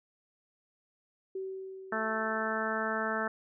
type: tone with exponential decay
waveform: sine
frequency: 381.3 Hz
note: G4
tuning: 48 cents flat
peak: -33 dBFS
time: 1.35-3.24 s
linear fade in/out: 5 ms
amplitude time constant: 410 ms
type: harmonic tone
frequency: 220 Hz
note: A3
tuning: in tune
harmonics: 1 / 2 / 3 / 4 / 5 / 6 / 7 / 8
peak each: -38 / -38 / -37 / -40 / -41 / -36 / -37 / -38 dBFS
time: 1.92-3.28 s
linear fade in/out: 5 ms
effects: none